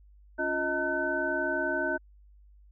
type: tone cluster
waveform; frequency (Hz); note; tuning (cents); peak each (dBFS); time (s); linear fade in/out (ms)
sine; 278.5 / 350 / 626 / 906 / 1514; C#4 / F4 / D#5 / A#5 / F#6; +8 / +4 / +10 / -50 / +39; -36 / -34 / -32 / -38 / -30; 0.38-1.98; 20
effects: added 50 Hz sine -53 dBFS peak until 2.71 s